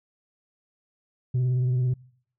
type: tone with vibrato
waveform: sine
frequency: 126.1 Hz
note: B2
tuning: 36 cents sharp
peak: -18 dBFS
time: 1.34-1.94 s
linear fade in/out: 10 ms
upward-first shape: triangle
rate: 18 Hz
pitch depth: 46 cents each way
effects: noise-tail reverb RT60 0.6 s tail -25 dB re dry + tanh soft clip ceiling -20 dBFS